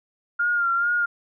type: tone with vibrato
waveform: sine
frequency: 1403 Hz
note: F6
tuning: 8 cents sharp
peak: -19 dBFS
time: 0.39-1.06 s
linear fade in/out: 10 ms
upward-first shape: sine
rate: 2.3 Hz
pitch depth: 41 cents each way
effects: none